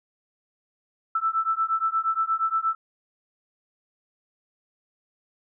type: beating tone pair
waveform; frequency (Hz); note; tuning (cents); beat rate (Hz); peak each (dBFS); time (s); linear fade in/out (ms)
sine; 1318.5 / 1327; E6 / E6; 0 / +11; 8.5; -25; 1.15-2.75; 5
effects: none